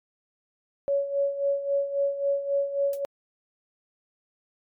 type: tone with tremolo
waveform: sine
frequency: 560 Hz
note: C#5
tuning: 18 cents sharp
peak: -20 dBFS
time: 0.88-3.05 s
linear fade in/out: 0 ms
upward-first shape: sine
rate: 3.7 Hz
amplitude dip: 70%
type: noise with exponential decay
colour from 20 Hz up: blue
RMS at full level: -37 dBFS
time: 2.93-3.01 s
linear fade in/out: 2 ms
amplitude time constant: 16 ms
effects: MP3 96 kbps